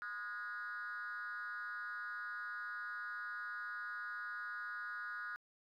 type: tone with frequency modulation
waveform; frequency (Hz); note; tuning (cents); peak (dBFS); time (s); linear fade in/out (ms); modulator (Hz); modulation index
sine; 1448; F#6; -38; -40; 0.02-5.36; 0; 210; 1
effects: tanh soft clip ceiling -38 dBFS + 13-bit